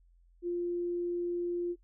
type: tone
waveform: sine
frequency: 349.2 Hz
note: F4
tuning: in tune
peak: -30 dBFS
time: 0.42-1.76 s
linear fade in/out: 50 ms
effects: noise-tail reverb RT60 0.1 s tail -20 dB re dry + added 43 Hz sine -60 dBFS peak until 1.83 s